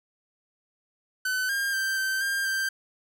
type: tone with pitch steps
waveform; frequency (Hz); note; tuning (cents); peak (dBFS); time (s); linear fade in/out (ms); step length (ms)
45% pulse; 1513 / 1607 / 1568 / 1552 / 1598 / 1571; F#6 / G6 / G6 / G6 / G6 / G6; +38 / +43 / 0 / -18 / +33 / +3; -25; 1.25-2.69; 5; 240
effects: none